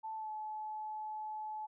sine tone with pitch glide, 880 to 859.9 Hz, A5 to A5, 0 to -40 cents, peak -39 dBFS, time 0.03-1.67 s, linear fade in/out 20 ms, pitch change -40 cents, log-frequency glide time 0.15-0.3 s, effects none

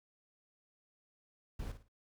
brown noise with echo, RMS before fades -41 dBFS, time 1.59-1.72 s, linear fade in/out 5 ms, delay 55 ms, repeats 3, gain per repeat -10 dB, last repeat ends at 1.885 s, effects none

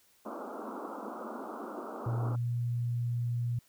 pink band-pass noise, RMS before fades -41 dBFS, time 0.25-2.36 s, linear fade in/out 10 ms, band 210 to 1400 Hz, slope 96 dB/octave
sine tone with pitch glide, 118.8 to 119.7 Hz, A#2 to A#2, +33 to +46 cents, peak -29 dBFS, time 2.06-3.59 s, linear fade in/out 5 ms, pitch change +13 cents, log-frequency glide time 2.24-2.47 s
effects white hiss -66 dBFS RMS until 3.68 s

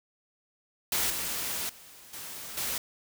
white noise with level steps, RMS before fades -28 / -33 / -51 / -41 / -32 dBFS, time 0.92-2.78 s, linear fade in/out 2 ms, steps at 1.1 / 1.69 / 2.13 / 2.57 s, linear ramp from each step 5 ms, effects none

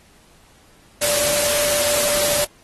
sine tone in noise, 587.3 Hz, D5, in tune, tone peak -23 dBFS, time 1.01-2.45 s, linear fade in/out 10 ms, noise white, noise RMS -20 dBFS, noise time 1.01-2.45 s, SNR -6 dB, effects pink hiss -53 dBFS RMS until 2.63 s + AAC 32 kbps

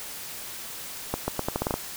accelerating click train, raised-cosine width 1 ms, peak -11 dBFS, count 9, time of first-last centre 1.14-1.74 s, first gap 140 ms, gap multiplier 0.81, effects white hiss -38 dBFS RMS until 1.96 s

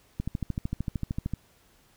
click train, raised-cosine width 5 ms, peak -17 dBFS, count 16, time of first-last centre 0.2-1.336 s, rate 13.2 Hz, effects pink hiss -62 dBFS RMS until 1.96 s

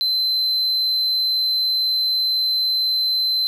triangle tone, 4071 Hz, C8, 48 cents flat, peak -16 dBFS, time 0.01-3.47 s, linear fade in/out 0 ms, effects none

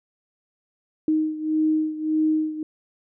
sine beating tone pair, 311.1 / 312.8 Hz, D#4 / D#4, 0 / +9 cents, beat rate 1.7 Hz, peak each -21 / -25 dBFS, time 1.08-2.63 s, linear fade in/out 2 ms, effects none

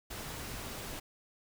pink noise, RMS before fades -42 dBFS, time 0.1-1 s, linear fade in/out 10 ms, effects none

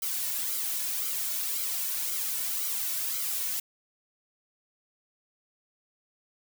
blue noise with flanger, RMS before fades -31 dBFS, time 0.02-3.6 s, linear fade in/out 5 ms, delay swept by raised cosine 1.1 to 2.5 ms, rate 1.9 Hz, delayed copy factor -0.7, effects none

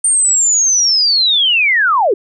sine linear sweep, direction down, 8900 to 349.2 Hz, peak -9 dBFS, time 0.04-2.14 s, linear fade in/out 5 ms, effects none

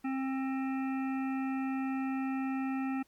harmonic tone, 265.8 Hz, C4, 27 cents sharp, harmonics 1 / 3 / 5 / 7 / 9 / 10, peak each -31 / -41 / -45 / -48 / -50 / -51 dBFS, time 0.04-3.03 s, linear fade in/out 10 ms, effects pink hiss -68 dBFS RMS until 3.07 s + MP3 96 kbps

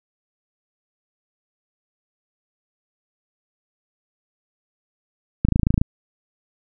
click train, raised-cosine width 5 ms, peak -4 dBFS, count 11, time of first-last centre 5.45-5.815 s, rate 27.4 Hz, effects none

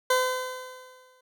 20% pulse tone with exponential decay, 510 Hz, C5, 44 cents flat, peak -14 dBFS, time 0.1-1.21 s, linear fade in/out 5 ms, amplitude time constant 240 ms, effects none

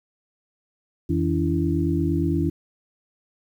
sine tone cluster, 85.1 / 160.9 / 285.4 / 334 Hz, F2 / E3 / D4 / E4, -44 / -42 / -49 / +23 cents, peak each -25 dBFS, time 1.09-2.5 s, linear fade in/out 10 ms, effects 9-bit

